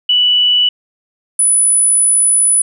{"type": "tone pair in turn", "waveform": "sine", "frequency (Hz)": [2960, 9956], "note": ["F#7", "D#9"], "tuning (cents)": [0, 0], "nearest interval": "octave + major sixth", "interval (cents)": 2100, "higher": "second", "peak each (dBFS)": -8, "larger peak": "neither", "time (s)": [[0.09, 0.69], [1.39, 2.62]], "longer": "second", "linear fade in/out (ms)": 5, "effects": []}